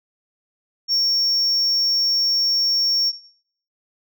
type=tone; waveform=sine; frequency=5500 Hz; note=F8; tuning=27 cents flat; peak=-13 dBFS; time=0.88-3.13 s; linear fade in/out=50 ms; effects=noise-tail reverb RT60 0.6 s tail -21 dB re dry + tanh soft clip ceiling -15 dBFS